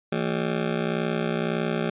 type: ring-modulated tone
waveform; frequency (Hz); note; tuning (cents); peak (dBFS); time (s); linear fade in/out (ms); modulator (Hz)
20% pulse; 194.9; G3; -10; -16; 0.12-1.9; 5; 30.9
effects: resampled to 8000 Hz